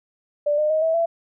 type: tone with pitch steps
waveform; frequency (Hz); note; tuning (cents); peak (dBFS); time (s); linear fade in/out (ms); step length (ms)
sine; 587.3 / 607 / 627.3 / 648.3 / 670; D5 / D#5 / D#5 / E5 / E5; 0 / -43 / +14 / -29 / +28; -17; 0.46-1.06; 10; 120
effects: none